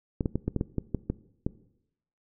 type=clicks; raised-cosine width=3 ms; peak=-14 dBFS; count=10; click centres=0.208 / 0.258 / 0.356 / 0.48 / 0.563 / 0.611 / 0.783 / 0.947 / 1.1 / 1.465 s; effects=noise-tail reverb RT60 0.8 s tail -19 dB re dry